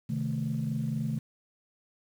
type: chord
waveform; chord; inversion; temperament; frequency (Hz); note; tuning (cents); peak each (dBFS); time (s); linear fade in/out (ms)
sine; A diminished; first; equal with one note detuned; 130.81 / 154.67 / 220; C3 / Eb3 / A3; 0 / -10 / 0; -32; 0.09-1.19; 10
effects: tanh soft clip ceiling -21 dBFS + 9-bit